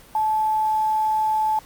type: tone with quantisation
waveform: sine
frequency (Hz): 867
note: A5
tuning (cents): -26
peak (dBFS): -18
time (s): 0.15-1.59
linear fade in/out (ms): 2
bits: 7
effects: pink hiss -48 dBFS RMS until 1.65 s + Opus 48 kbps